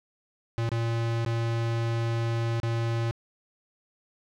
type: tone with dropouts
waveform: square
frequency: 115.6 Hz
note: A#2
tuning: 14 cents flat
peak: -26 dBFS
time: 0.58-3.11 s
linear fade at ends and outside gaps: 0 ms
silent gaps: 0.691-0.717 / 1.249-1.262 / 2.6-2.632 s
effects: low-pass 5000 Hz 12 dB/octave + 9-bit